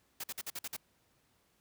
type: noise bursts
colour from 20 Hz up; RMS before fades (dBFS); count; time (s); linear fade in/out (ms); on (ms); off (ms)
white; -40; 7; 0.2-0.766; 5; 38; 50
effects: pink hiss -72 dBFS RMS until 1.6 s + high-pass 60 Hz 12 dB/octave